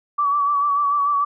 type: tone with vibrato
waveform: sine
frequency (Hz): 1148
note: D6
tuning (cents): -40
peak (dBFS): -16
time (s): 0.18-1.25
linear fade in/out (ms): 10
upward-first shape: sine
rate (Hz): 6.8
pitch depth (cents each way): 40
effects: none